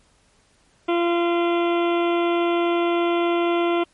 harmonic tone, 343.7 Hz, F4, 28 cents flat, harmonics 1 / 2 / 3 / 4 / 6 / 7 / 8 / 9 / 10, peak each -19 / -25 / -29 / -31 / -35 / -36 / -37 / -38 / -39 dBFS, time 0.88-3.84 s, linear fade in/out 10 ms, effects pink hiss -60 dBFS RMS until 3.93 s + MP3 48 kbps

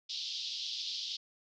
pink band-pass noise, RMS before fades -39 dBFS, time 0.09-1.17 s, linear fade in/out 10 ms, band 3200 to 5200 Hz, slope 48 dB/octave, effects none

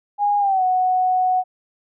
sine tone with pitch glide, 820 to 739 Hz, G#5 to F#5, -22 to -2 cents, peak -15 dBFS, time 0.18-1.44 s, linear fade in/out 50 ms, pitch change -180 cents, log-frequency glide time 0.39-0.63 s, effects none

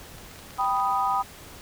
clicks, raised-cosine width 0.2 ms, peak -28 dBFS, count 10, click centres 0.183 / 0.314 / 0.359 / 0.391 / 0.507 / 0.577 / 0.611 / 0.646 / 0.768 / 0.8 s
sine chord, G augmented, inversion none, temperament equal, 784 / 987.8 / 1244.5 Hz, G5 / B5 / D#6, 0 / 0 / 0 cents, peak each -26 dBFS, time 0.58-1.23 s, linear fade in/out 20 ms
effects pink hiss -45 dBFS RMS until 1.61 s

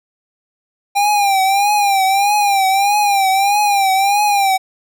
square tone with vibrato, 798 Hz, G5, 31 cents sharp, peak -12 dBFS, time 0.95-4.58 s, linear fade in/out 20 ms, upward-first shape triangle, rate 1.6 Hz, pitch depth 92 cents each way, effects none

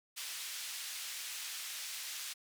pink band-pass noise, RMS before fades -43 dBFS, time 0.16-2.34 s, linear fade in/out 20 ms, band 2600 to 13000 Hz, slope 12 dB/octave, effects none

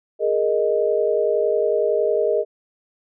sine chord, Ab suspended second, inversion none, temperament equal, 415.3 / 466.2 / 622.3 Hz, Ab4 / Bb4 / Eb5, 0 / 0 / 0 cents, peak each -21 dBFS, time 0.19-2.45 s, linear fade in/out 50 ms, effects none

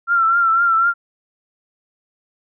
sine tone with vibrato, 1362 Hz, F6, 44 cents flat, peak -12 dBFS, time 0.07-0.94 s, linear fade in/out 50 ms, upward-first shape triangle, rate 4 Hz, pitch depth 62 cents each way, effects none

